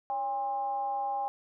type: tone with frequency modulation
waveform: sine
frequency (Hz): 809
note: G#5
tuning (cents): -46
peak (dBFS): -29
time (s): 0.1-1.28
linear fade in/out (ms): 0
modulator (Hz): 246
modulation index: 0.45
effects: none